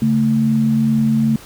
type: tone pair together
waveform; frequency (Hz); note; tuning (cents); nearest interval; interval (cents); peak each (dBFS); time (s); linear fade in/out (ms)
sine; 140.2 / 222.6; C#3 / A3; +20 / +20; minor sixth; 800; -19 / -13; 0.02-1.36; 2
effects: pink hiss -40 dBFS RMS until 1.45 s